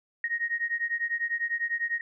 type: beating tone pair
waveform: sine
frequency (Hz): 1864.7 / 1874.7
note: A#6 / A#6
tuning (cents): 0 / +9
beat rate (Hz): 10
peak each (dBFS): -30 / -30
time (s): 0.24-2.01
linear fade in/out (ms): 2
effects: none